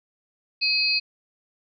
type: tone cluster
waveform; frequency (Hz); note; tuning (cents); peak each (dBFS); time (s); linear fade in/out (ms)
sine; 2536 / 4196 / 4629; D#7 / C8 / D8; +32 / +4 / -26; -24; 0.61-1; 20
effects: none